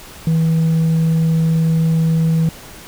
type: tone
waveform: sine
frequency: 162.2 Hz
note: E3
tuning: 28 cents flat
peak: -9 dBFS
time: 0.27-2.49 s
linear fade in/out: 2 ms
effects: tanh soft clip ceiling -11 dBFS + pink hiss -37 dBFS RMS until 2.87 s